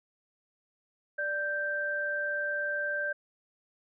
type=tone pair together; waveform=sine; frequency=587.3 / 1567.9 Hz; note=D5 / G6; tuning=0 / 0 cents; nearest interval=octave + perfect fourth; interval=1700 cents; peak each=-35 / -30 dBFS; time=1.18-3.13 s; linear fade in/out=10 ms; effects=none